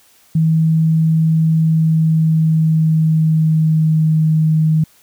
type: tone with pitch glide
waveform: sine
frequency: 160.4 to 157.28 Hz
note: E3 to D#3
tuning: -47 to +19 cents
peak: -10 dBFS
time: 0.35-4.84 s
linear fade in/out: 5 ms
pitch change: -34 cents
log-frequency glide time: 1.59-4.17 s
effects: white hiss -51 dBFS RMS until 5.02 s